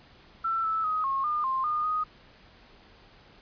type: tone with pitch steps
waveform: sine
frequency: 1338 / 1312 / 1258 / 1083 / 1211 / 1054 / 1220 / 1246 Hz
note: E6 / E6 / D#6 / C#6 / D#6 / C6 / D#6 / D#6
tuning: +25 / -9 / +19 / -41 / -47 / +12 / -34 / +2 cents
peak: -25 dBFS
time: 0.44-2.04 s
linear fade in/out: 10 ms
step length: 200 ms
effects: pink hiss -55 dBFS RMS until 3.41 s + resampled to 11025 Hz